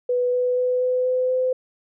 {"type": "tone with pitch steps", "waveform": "sine", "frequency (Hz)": [493.9, 497.3, 500.8, 504.3, 507.8, 511.3], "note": ["B4", "B4", "B4", "B4", "B4", "C5"], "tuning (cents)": [0, 12, 24, 36, 48, -40], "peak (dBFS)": -18, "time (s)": [0.09, 1.53], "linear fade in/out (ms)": 5, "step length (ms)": 240, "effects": []}